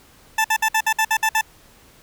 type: tone bursts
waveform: 20% pulse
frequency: 880 Hz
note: A5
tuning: in tune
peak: -11 dBFS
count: 9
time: 0.38-1.412 s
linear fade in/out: 5 ms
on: 64 ms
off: 57 ms
effects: pink hiss -51 dBFS RMS until 2.02 s